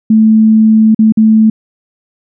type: tone with dropouts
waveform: sine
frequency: 219.1 Hz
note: A3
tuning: 7 cents flat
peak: -3 dBFS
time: 0.1-1.5 s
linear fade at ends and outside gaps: 5 ms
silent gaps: 0.947-0.99 / 1.123-1.172 s
effects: none